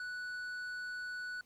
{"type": "tone with tanh clipping", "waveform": "sine", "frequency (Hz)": 1480, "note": "F#6", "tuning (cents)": 0, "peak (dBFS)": -40, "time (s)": [0, 1.41], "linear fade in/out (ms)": 2, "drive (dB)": 8, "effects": ["pink hiss -69 dBFS RMS until 1.45 s", "MP3 96 kbps"]}